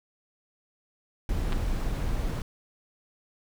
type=noise; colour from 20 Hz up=brown; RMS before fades=-28 dBFS; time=1.29-2.42 s; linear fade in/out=2 ms
type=clicks; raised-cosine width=0.3 ms; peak=-19 dBFS; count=2; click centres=1.523 / 1.529 s
effects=none